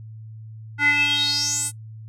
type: tone with band-pass filter sweep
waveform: square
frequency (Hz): 290.1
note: D4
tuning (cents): -21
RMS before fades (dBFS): -21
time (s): 0.78-1.72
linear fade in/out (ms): 50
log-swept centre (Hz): 1700 to 9400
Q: 8.3
effects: noise-tail reverb RT60 0.1 s tail -20 dB re dry + added 110 Hz sine -36 dBFS peak until 2.08 s